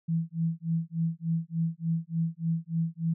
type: tone with tremolo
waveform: sine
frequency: 164.81 Hz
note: E3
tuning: in tune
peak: -23 dBFS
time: 0.08-3.14 s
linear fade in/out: 10 ms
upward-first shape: sine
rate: 3.4 Hz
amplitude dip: 100%
effects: none